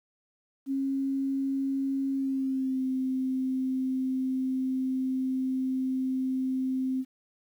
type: tone with pitch glide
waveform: sine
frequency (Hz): 271.3 to 260.5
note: C#4 to C4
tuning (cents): -37 to -7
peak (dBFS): -26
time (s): 0.66-7.05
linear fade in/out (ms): 50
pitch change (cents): -70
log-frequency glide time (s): 2.12-2.82
effects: 10-bit